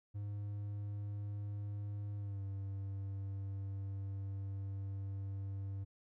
triangle tone with pitch glide, 102.3 to 98.08 Hz, G#2 to G2, -26 to +1 cents, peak -37 dBFS, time 0.14-5.85 s, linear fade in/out 20 ms, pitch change -73 cents, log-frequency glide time 2.17-2.42 s, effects none

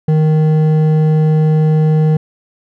sine tone with hard clipping, 155.56 Hz, D#3, in tune, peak -10 dBFS, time 0.08-2.17 s, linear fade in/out 5 ms, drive 8 dB, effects none

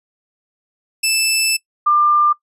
15% pulse / sine tone pair in turn, 2637 / 1194.5 Hz, E7 / D6, 0 / +29 cents, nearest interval octave + major second, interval 1371 cents, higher first, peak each -7 / -10 dBFS, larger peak first, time 1.03-1.57 / 1.86-2.33 s, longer first, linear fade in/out 10 ms, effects noise-tail reverb RT60 0.1 s tail -22 dB re dry + resampled to 32000 Hz

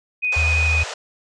sine tone with vibrato, 2489 Hz, D#7, in tune, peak -18 dBFS, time 0.22-0.84 s, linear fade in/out 20 ms, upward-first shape square, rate 12 Hz, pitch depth 9 cents each way
click, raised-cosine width 0.2 ms, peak -27 dBFS, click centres 0.248 s
pink band-pass noise, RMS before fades -31 dBFS, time 0.32-0.94 s, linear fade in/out 5 ms, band 450 to 7700 Hz, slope 48 dB/octave
sine tone, 79 Hz, D#2, 27 cents sharp, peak -18 dBFS, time 0.36-0.84 s, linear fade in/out 10 ms
effects none

